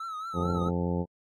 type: tone with vibrato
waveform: triangle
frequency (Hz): 1298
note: E6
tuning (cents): -27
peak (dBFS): -32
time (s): 0-0.69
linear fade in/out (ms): 5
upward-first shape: triangle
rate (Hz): 4.4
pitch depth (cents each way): 91
type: harmonic tone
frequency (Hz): 87.31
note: F2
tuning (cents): 0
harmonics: 1 / 2 / 3 / 4 / 5 / 6 / 7 / 8 / 9 / 10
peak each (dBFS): -33 / -29 / -36 / -37 / -36 / -37 / -49 / -50 / -45 / -41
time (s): 0.33-1.06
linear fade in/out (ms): 50
effects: AAC 32 kbps